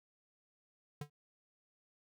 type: tone with exponential decay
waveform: square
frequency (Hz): 146.83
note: D3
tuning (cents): 0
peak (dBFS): -38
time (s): 1.01-1.1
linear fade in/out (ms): 5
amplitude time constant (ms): 18
effects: none